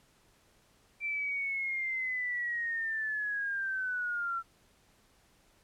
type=linear sweep; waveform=sine; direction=down; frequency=2349 to 1345 Hz; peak=-31 dBFS; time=1-4.43 s; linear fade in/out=50 ms; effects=pink hiss -66 dBFS RMS until 5.63 s + low-pass 12000 Hz 12 dB/octave